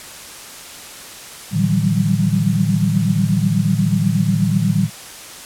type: tone cluster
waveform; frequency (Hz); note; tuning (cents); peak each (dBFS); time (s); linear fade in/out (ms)
sine; 112.2 / 150.4 / 164.8 / 186.7 / 194.9; A2 / D3 / E3 / F#3 / G3; +34 / +42 / 0 / +16 / -10; -20; 1.51-4.9; 50
effects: white hiss -35 dBFS RMS until 5.45 s + low-pass 11000 Hz 12 dB/octave